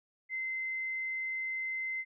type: tone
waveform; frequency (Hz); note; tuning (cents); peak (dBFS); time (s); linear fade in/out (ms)
sine; 2067; C7; -22; -33; 0.29-2.05; 50
effects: none